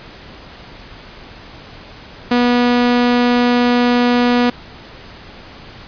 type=tone; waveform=sawtooth; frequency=243.4 Hz; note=B3; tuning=25 cents flat; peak=-7 dBFS; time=2.31-4.5 s; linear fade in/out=5 ms; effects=pink hiss -37 dBFS RMS until 5.87 s + resampled to 11025 Hz